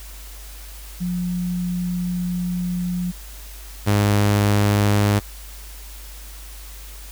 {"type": "tone pair in turn", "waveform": ["sine", "sawtooth"], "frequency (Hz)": [178.1, 102.78], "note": ["F3", "G#2"], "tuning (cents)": [34, -18], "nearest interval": "minor seventh", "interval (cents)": 952, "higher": "first", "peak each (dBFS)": [-21, -11], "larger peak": "second", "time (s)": [[1, 3.12], [3.86, 5.2]], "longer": "first", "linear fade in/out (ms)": 20, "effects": ["added 50 Hz sine -36 dBFS peak until 7.11 s", "white hiss -42 dBFS RMS until 7.11 s"]}